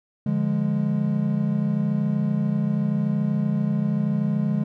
triangle chord, D diminished, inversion none, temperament equal, 146.83 / 174.61 / 207.7 Hz, D3 / F3 / Ab3, 0 / 0 / 0 cents, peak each -23 / -25 / -21 dBFS, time 0.26-4.64 s, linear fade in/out 5 ms, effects none

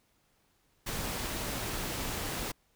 pink noise with amplitude modulation, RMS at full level -34 dBFS, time 0.86-2.52 s, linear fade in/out 10 ms, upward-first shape sine, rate 300 Hz, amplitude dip 35%, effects pink hiss -71 dBFS RMS until 2.75 s

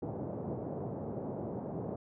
pink band-pass noise, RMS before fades -39 dBFS, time 0.02-1.96 s, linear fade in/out 5 ms, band 110 to 710 Hz, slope 24 dB/octave, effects none

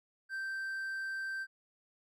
triangle tone, 1563 Hz, G6, 6 cents flat, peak -34 dBFS, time 0.29-1.47 s, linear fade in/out 50 ms, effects none

